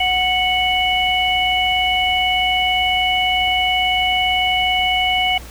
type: harmonic tone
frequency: 738 Hz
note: F#5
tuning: 5 cents flat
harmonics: 1 / 3 / 4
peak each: -19 / -19 / -19 dBFS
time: 0-5.38 s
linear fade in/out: 5 ms
effects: added 60 Hz sine -34 dBFS peak until 5.5 s + pink hiss -39 dBFS RMS until 5.5 s